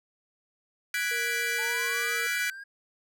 40% pulse chord, G# half-diminished seventh, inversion third, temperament equal, 1480 / 1661.2 / 1975.5 / 2349 Hz, F#6 / G#6 / B6 / D7, 0 / 0 / 0 / 0 cents, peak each -32 dBFS, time 0.94-2.5 s, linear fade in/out 2 ms
sine tone with vibrato, 466.2 Hz, A#4, in tune, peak -38 dBFS, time 1.11-2.27 s, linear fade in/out 5 ms, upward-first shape sine, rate 7.1 Hz, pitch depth 10 cents each way
triangle linear sweep, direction up, 855 to 1640 Hz, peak -38 dBFS, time 1.58-2.64 s, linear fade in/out 10 ms
effects none

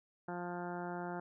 harmonic tone, 176 Hz, F3, 14 cents sharp, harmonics 1 / 2 / 3 / 4 / 5 / 6 / 7 / 8 / 9 / 10, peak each -44 / -44 / -50 / -45 / -47 / -55 / -56 / -50 / -55 / -62 dBFS, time 0.28-1.2 s, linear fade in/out 5 ms, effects none

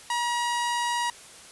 sawtooth tone, 956 Hz, A#5, 43 cents sharp, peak -21 dBFS, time 0.1-1.1 s, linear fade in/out 2 ms, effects white hiss -47 dBFS RMS until 1.51 s + resampled to 24000 Hz

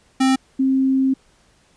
square / sine tone pair in turn, 263.6 / 265.6 Hz, C4 / C4, +13 / +26 cents, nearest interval unison, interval 13 cents, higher second, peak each -14 dBFS, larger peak neither, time 0.2-0.36 / 0.59-1.14 s, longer second, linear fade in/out 10 ms, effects pink hiss -57 dBFS RMS until 1.76 s + resampled to 22050 Hz

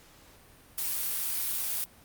blue noise, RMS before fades -31 dBFS, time 0.78-1.84 s, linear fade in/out 0 ms, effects pink hiss -56 dBFS RMS until 2.04 s + Opus 48 kbps

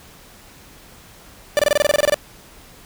45% pulse tone bursts, 587.3 Hz, D5, in tune, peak -12 dBFS, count 13, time 1.57-2.143 s, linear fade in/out 0 ms, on 21 ms, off 25 ms, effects pink hiss -45 dBFS RMS until 2.85 s

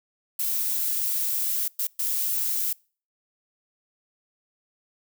violet noise bursts at uneven times, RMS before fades -26 dBFS, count 3, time 0.39-1.68 / 1.79-1.87 / 1.99-2.73 s, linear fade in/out 5 ms, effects noise-tail reverb RT60 0.4 s tail -26 dB re dry

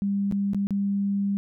sine tone with dropouts, 199.5 Hz, G3, 31 cents sharp, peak -22 dBFS, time 0.02-1.37 s, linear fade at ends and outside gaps 0 ms, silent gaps 0.313-0.323 / 0.534-0.546 / 0.67-0.707 s, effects none

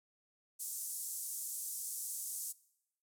white band-pass noise, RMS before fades -42 dBFS, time 0.59-2.53 s, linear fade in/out 20 ms, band 7000 to 12000 Hz, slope 24 dB/octave, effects noise-tail reverb RT60 0.8 s tail -21 dB re dry

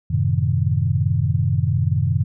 sine chord, F# diminished seventh, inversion none, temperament equal, 92.5 / 110 / 130.81 / 155.56 Hz, F#2 / A2 / C3 / Eb3, 0 / 0 / 0 / 0 cents, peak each -21 / -22 / -21 / -23 dBFS, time 0.1-2.24 s, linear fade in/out 10 ms, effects none

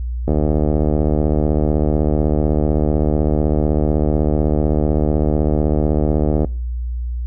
click train, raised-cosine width 2 ms, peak -4 dBFS, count 469, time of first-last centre 0.28-6.446 s, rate 75.9 Hz, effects noise-tail reverb RT60 0.4 s tail -23 dB re dry + added 60 Hz sine -20 dBFS peak until 7.26 s

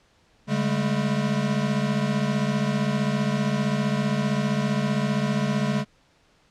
square tone cluster, 142.4 / 200.9 / 216.2 Hz, C#3 / G3 / A3, +47 / +43 / -30 cents, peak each -27 dBFS, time 0.47-5.85 s, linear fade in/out 50 ms, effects pink hiss -61 dBFS RMS until 6.5 s + low-pass 6000 Hz 12 dB/octave

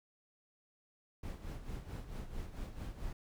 brown noise with tremolo, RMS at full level -41 dBFS, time 1.23-3.13 s, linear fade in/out 5 ms, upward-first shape sine, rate 4.5 Hz, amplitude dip 65%, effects none

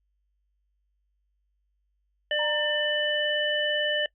harmonic tone, 597 Hz, D5, 28 cents sharp, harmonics 1 / 3 / 5, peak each -28 / -28 / -28 dBFS, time 2.31-4.06 s, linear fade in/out 2 ms
sine tone with exponential decay, 932.3 Hz, A#5, in tune, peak -32 dBFS, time 2.39-3.68 s, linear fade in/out 2 ms, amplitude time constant 280 ms
effects noise-tail reverb RT60 0.1 s tail -24 dB re dry + added 50 Hz sine -70 dBFS peak until 4.14 s

